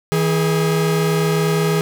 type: tone pair together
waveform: 45% pulse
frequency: 161.14 / 415.3 Hz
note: E3 / G#4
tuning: -39 / 0 cents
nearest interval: octave + major third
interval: 1639 cents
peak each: -17 / -19 dBFS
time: 0.12-1.81 s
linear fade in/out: 0 ms
effects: none